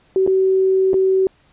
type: tone with dropouts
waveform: sine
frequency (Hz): 380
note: F#4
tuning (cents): +46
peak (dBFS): -12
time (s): 0.16-1.27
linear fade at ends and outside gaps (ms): 1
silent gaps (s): 0.265-0.275 / 0.933-0.941
effects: pink hiss -56 dBFS RMS until 1.52 s + resampled to 8000 Hz